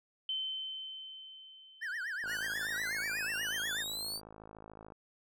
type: tone with exponential decay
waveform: sine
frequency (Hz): 3077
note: G7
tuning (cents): -33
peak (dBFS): -32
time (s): 0.29-2.87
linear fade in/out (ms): 2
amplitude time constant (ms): 560
type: tone with vibrato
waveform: triangle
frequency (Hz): 1658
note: G#6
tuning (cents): -3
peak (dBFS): -34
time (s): 1.81-3.84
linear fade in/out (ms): 20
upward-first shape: triangle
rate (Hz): 8.2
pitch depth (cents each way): 270
type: click train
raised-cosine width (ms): 1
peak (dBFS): -36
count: 145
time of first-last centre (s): 2.24-4.922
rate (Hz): 53.7
type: exponential sweep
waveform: sawtooth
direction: up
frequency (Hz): 1399 to 4683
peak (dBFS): -34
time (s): 2.26-4.21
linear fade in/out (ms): 50
effects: none